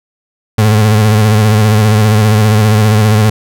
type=tone with vibrato; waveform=35% pulse; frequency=107.3 Hz; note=A2; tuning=43 cents flat; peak=-4 dBFS; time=0.58-3.3 s; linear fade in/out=5 ms; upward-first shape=sine; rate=15 Hz; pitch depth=53 cents each way; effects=none